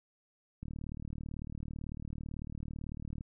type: click train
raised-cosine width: 5 ms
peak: -29 dBFS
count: 99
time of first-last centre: 0.63-3.209 s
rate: 38 Hz
effects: none